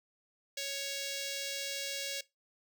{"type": "tone with notch filter", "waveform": "5% pulse", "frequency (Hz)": 554.4, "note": "C#5", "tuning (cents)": 0, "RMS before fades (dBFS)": -38, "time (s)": [0.57, 2.21], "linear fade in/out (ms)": 5, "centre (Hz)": 1100, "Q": 0.91, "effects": ["noise-tail reverb RT60 0.2 s tail -20 dB re dry"]}